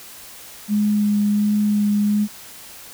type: tone with vibrato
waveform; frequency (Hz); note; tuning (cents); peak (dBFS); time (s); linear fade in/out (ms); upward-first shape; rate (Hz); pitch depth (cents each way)
sine; 207.7; G#3; 0; -15; 0.68-2.28; 50; sine; 1.4; 12
effects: white hiss -40 dBFS RMS until 2.93 s